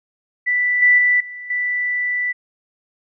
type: tone with level steps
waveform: sine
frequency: 1975.5 Hz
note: B6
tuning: in tune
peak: -15 / -9 / -12 / -30 / -18 dBFS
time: 0.46-2.33 s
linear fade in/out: 20 ms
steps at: 0.82 / 0.98 / 1.2 / 1.5 s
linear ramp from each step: 5 ms
effects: none